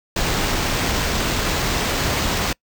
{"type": "noise with sample-and-hold", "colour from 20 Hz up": "pink", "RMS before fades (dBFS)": -21, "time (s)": [0.16, 2.53], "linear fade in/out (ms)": 5, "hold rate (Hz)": 11025, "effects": ["noise-tail reverb RT60 0.1 s tail -26 dB re dry"]}